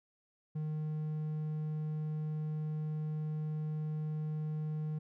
triangle tone, 153.9 Hz, D#3, 19 cents flat, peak -32 dBFS, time 0.55-4.99 s, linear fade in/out 10 ms, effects none

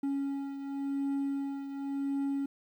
triangle beating tone pair, 277.2 / 278.11 Hz, C#4 / C#4, 0 / +6 cents, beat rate 0.91 Hz, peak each -30 / -37 dBFS, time 0.03-2.46 s, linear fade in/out 5 ms, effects 11-bit

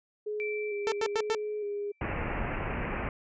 sine tone with vibrato, 415.3 Hz, G#4, in tune, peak -31 dBFS, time 0.26-1.92 s, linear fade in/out 10 ms, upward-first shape square, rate 1.1 Hz, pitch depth 27 cents each way
sine tone with exponential decay, 2335 Hz, D7, 11 cents flat, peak -33 dBFS, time 0.4-2.2 s, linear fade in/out 0 ms, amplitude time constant 390 ms
sawtooth tone bursts, 445.8 Hz, A4, 23 cents sharp, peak -23 dBFS, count 4, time 0.87-1.349 s, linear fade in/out 0 ms, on 50 ms, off 93 ms
pink low-pass noise, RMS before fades -33 dBFS, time 2.01-3.09 s, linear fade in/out 2 ms, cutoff 2700 Hz, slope 96 dB/octave
effects resampled to 16000 Hz

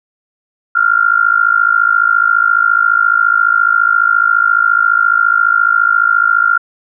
sine tone with amplitude modulation, 1396.9 Hz, F6, in tune, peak -4 dBFS, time 0.75-6.58 s, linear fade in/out 10 ms, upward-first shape sine, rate 54.5 Hz, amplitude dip 90%, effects none

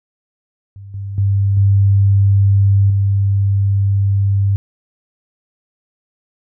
sine tone with level steps, 99.1 Hz, G2, 19 cents sharp, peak -31 / -22 / -11 / -8 / -11 dBFS, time 0.76-4.56 s, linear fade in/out 0 ms, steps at 0.94 / 1.18 / 1.57 / 2.9 s, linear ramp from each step 2 ms, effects none

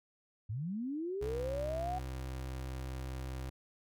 sine linear sweep, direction up, 94.9 to 749 Hz, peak -35 dBFS, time 0.49-1.99 s, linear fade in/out 10 ms
30% pulse tone, 65 Hz, C2, 11 cents flat, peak -36 dBFS, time 1.21-3.5 s, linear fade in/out 10 ms
effects none

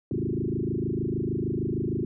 sine tone with frequency modulation, 239.3 Hz, A#3, 46 cents sharp, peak -25 dBFS, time 0.11-2.05 s, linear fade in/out 2 ms, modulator 26.5 Hz, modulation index 5.6, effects none

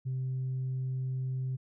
sine tone, 130 Hz, C3, 11 cents flat, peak -29 dBFS, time 0.05-1.57 s, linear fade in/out 20 ms, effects tanh soft clip ceiling -28 dBFS

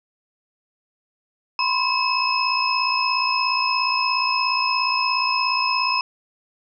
sine tone cluster, 1001 / 1058 / 2589 / 5160 Hz, B5 / C6 / E7 / E8, +23 / +19 / -32 / -38 cents, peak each -24 dBFS, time 1.59-6.01 s, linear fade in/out 2 ms, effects none

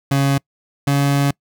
30% pulse tone pair in turn, 138.59 / 140.85 Hz, C#3 / C#3, 0 / +28 cents, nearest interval unison, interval 28 cents, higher second, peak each -11 dBFS, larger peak neither, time 0.11-0.38 / 0.87-1.31 s, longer second, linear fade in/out 5 ms, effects noise-tail reverb RT60 0.1 s tail -26 dB re dry

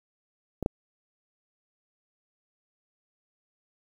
clicks, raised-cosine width 2 ms, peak -17 / -11 dBFS, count 2, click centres 0.627 / 0.661 s, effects 8-bit

